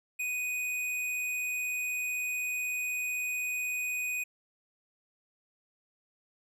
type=tone with hard clipping; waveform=sine; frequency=2489 Hz; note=D#7; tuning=in tune; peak=-32 dBFS; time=0.19-4.24 s; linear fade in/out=10 ms; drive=14 dB; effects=none